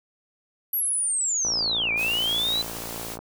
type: linear two-way sweep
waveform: sine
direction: down then up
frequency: 11840 to 2302 to 4034 Hz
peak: -22 dBFS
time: 0.73-2.62 s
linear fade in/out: 5 ms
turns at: 1.92 s
type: click train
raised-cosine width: 1 ms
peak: -22 dBFS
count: 100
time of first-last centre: 1.45-3.19 s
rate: 56.9 Hz
type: noise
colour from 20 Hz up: white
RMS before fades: -36 dBFS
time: 1.96-3.18 s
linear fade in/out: 50 ms
effects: none